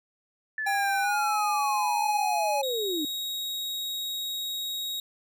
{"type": "linear sweep", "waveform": "sine", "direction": "down", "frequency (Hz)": [1760, 287.8], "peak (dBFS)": -28, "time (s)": [0.58, 3.05], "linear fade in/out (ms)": 2}
{"type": "tone with pitch glide", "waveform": "square", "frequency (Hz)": [795, 837.4], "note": ["G5", "G#5"], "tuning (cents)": [24, 14], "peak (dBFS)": -26, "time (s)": [0.66, 2.62], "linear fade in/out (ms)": 10, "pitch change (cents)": 90, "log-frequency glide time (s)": [1.01, 1.17]}
{"type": "tone", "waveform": "40% pulse", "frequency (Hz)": 3785, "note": "A#7", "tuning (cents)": 26, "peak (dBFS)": -29, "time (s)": [2.63, 5], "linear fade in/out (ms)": 2}
{"effects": []}